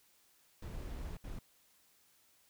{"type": "noise bursts at uneven times", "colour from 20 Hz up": "brown", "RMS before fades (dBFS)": -43, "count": 2, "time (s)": [[0.62, 1.17], [1.24, 1.39]], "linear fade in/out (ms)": 5, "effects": ["white hiss -69 dBFS RMS until 2.49 s"]}